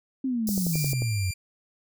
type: exponential sweep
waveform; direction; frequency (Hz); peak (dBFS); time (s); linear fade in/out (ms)
sine; down; 271.2 to 89; -24; 0.24-1.31; 5
type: high-pass noise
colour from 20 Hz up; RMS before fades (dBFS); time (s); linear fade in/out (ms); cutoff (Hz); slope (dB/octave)
white; -33; 0.47-0.93; 2; 4600; 48
type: click train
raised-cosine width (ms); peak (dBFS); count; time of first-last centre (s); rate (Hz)
2; -20; 7; 0.49-1.021; 11.3
type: tone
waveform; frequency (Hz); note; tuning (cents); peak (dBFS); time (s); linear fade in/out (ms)
15% pulse; 2378; D7; +21; -27; 0.73-1.34; 10
effects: none